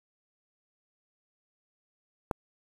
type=click; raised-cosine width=1 ms; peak=-14 dBFS; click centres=2.312 s; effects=7-bit